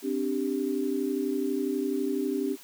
sine chord, C suspended second, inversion none, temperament equal, 261.6 / 293.7 / 392 Hz, C4 / D4 / G4, 0 / 0 / 0 cents, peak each -30 dBFS, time 0.02-2.57 s, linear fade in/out 50 ms, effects white hiss -50 dBFS RMS until 2.63 s + high-pass 150 Hz 12 dB/octave

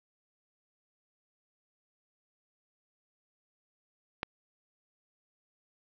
click, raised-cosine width 0.3 ms, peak -15 dBFS, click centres 4.231 s, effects low-pass 5000 Hz 12 dB/octave + 9-bit

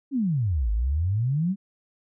sine exponential two-way sweep, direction down then up, 293.7 to 50.6 to 203.5 Hz, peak -21 dBFS, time 0.11-1.56 s, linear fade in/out 50 ms, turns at 0.71 s, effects none

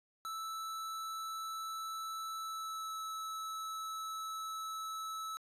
square tone with pitch glide, 1316 to 1304.6 Hz, E6 to E6, -3 to -18 cents, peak -40 dBFS, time 0.25-5.37 s, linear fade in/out 0 ms, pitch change -15 cents, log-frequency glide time 2.37-2.97 s, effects resampled to 32000 Hz

